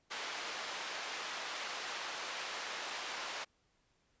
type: band-pass noise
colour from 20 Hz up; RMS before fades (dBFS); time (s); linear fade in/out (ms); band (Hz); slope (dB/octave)
pink; -42; 0.1-3.45; 20; 780 to 5400; 12
effects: pink hiss -75 dBFS RMS until 4.2 s + resampled to 16000 Hz